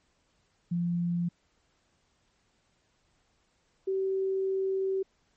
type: tone pair in turn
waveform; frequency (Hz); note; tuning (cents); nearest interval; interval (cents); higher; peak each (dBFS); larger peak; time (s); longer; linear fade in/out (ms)
sine; 173 / 383.8; F3 / G4; -16 / -37; octave + major second; 1379; second; -26; neither; 0.71-1.29 / 3.87-5.03; second; 10
effects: pink hiss -71 dBFS RMS until 5.36 s + MP3 32 kbps